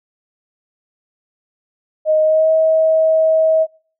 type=tone with pitch glide; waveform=sine; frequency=622.3 to 638.3 Hz; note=D#5 to D#5; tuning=0 to +44 cents; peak=-10 dBFS; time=2.05-3.67 s; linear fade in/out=50 ms; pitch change=+44 cents; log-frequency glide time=2.22-2.51 s; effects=noise-tail reverb RT60 0.5 s tail -25 dB re dry